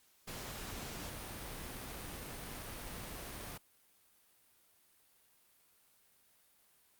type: noise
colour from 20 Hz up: pink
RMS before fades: -45 dBFS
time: 0.27-3.58 s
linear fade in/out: 10 ms
effects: white hiss -69 dBFS RMS until 6.99 s + Opus 48 kbps